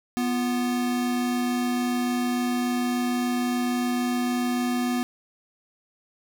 square tone pair together, 245.6 / 349.2 Hz, B3 / F4, -9 / 0 cents, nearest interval tritone, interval 609 cents, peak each -24 / -35 dBFS, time 0.17-5.03 s, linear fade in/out 0 ms, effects none

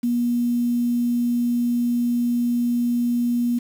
sine tone with quantisation, 240 Hz, B3, 49 cents flat, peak -18 dBFS, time 0.03-3.59 s, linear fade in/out 10 ms, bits 7, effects none

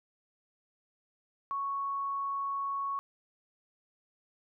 sine tone, 1108.7 Hz, C#6, in tune, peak -31 dBFS, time 1.51-2.99 s, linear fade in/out 0 ms, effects none

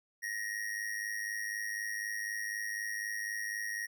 square tone with amplitude modulation, 1878 Hz, A#6, 12 cents sharp, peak -33 dBFS, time 0.22-3.87 s, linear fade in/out 20 ms, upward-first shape sine, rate 104 Hz, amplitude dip 65%, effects none

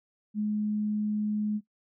sine tone, 210.9 Hz, G#3, 27 cents sharp, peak -26 dBFS, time 0.34-1.61 s, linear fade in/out 50 ms, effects noise-tail reverb RT60 0.1 s tail -17 dB re dry

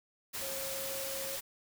sine tone in noise, 541 Hz, C#5, 42 cents flat, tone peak -41 dBFS, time 0.41-1.37 s, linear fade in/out 20 ms, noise white, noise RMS -39 dBFS, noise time 0.33-1.41 s, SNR -5 dB, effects none

